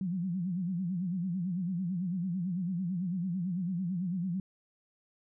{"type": "tone with vibrato", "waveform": "sine", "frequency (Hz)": 180, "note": "F#3", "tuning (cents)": -47, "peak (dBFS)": -30, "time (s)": [0.01, 4.4], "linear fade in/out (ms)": 2, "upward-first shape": "sine", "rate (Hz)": 9, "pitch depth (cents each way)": 130, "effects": []}